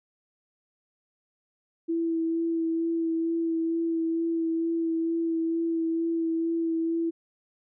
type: tone with vibrato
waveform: sine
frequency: 329.8 Hz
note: E4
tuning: 1 cent sharp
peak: -24 dBFS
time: 1.88-7.11 s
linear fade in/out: 20 ms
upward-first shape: sine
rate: 2.2 Hz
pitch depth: 16 cents each way
effects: none